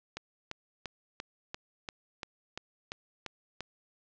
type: click train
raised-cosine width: 0.2 ms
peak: -20 dBFS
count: 11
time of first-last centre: 0.17-3.606 s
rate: 2.91 Hz
effects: low-pass 6000 Hz 12 dB/octave